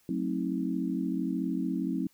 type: chord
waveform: sine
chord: F# diminished seventh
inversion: none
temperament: just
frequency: 185 / 222 / 266.4 / 319.7 Hz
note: F#3 / A3 / C4 / Eb4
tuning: 0 / +16 / +31 / +47 cents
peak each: -33 / -36 / -32 / -34 dBFS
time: 0.09-2.07 s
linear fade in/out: 2 ms
effects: white hiss -66 dBFS RMS until 2.13 s